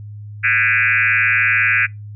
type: tone with frequency modulation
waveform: sine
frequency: 2000 Hz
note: B6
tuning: 21 cents sharp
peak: -12 dBFS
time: 0.43-1.87 s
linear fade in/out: 20 ms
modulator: 122 Hz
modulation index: 4.3
effects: noise-tail reverb RT60 0.2 s tail -24 dB re dry + added 104 Hz sine -30 dBFS peak until 2.15 s

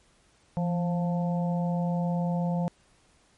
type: harmonic tone with a mistuned harmonic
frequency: 176 Hz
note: F3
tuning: 14 cents sharp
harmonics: 1 / 3 / 4 / 5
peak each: -25 / -35 / -37 / -39 dBFS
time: 0.57-2.68 s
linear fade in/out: 0 ms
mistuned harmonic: 1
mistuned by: -55 cents
effects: pink hiss -63 dBFS RMS until 3.37 s + MP3 48 kbps

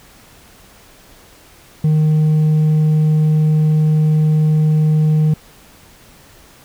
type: tone with hard clipping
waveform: triangle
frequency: 154.5 Hz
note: D#3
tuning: 12 cents flat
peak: -9 dBFS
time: 1.84-5.34 s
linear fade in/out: 5 ms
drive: 1 dB
effects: pink hiss -45 dBFS RMS until 6.64 s

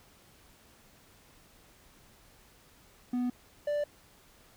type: tone pair in turn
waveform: triangle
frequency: 246.9 / 587.2 Hz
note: B3 / D5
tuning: 0 / 0 cents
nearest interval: octave + minor third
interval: 1500 cents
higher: second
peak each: -26 dBFS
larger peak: neither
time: 3.13-3.3 / 3.67-3.84 s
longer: neither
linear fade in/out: 5 ms
effects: pink hiss -60 dBFS RMS until 4.56 s

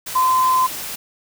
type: tone in noise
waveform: sine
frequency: 1029 Hz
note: C6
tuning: 29 cents flat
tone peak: -13 dBFS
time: 0.15-0.67 s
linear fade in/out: 10 ms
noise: white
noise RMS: -29 dBFS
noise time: 0.06-0.96 s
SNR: +13 dB
effects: none

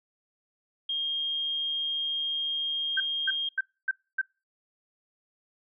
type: tone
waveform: sine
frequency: 3227 Hz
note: G7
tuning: 50 cents sharp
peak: -27 dBFS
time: 0.89-3.49 s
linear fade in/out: 5 ms
type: tone bursts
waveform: sine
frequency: 1557 Hz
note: G6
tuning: 12 cents flat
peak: -23 dBFS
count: 5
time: 2.97-4.215 s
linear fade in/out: 5 ms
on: 33 ms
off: 270 ms
effects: noise-tail reverb RT60 0.3 s tail -26 dB re dry

